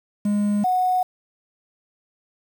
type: tone pair in turn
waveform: triangle / sine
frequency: 206.4 / 735.5 Hz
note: G#3 / F#5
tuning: -10 / -11 cents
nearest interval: octave + minor seventh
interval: 2199 cents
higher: second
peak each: -16 / -17 dBFS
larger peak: first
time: 0.25-0.64 / 0.64-1.03 s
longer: neither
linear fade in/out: 5 ms
effects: 7-bit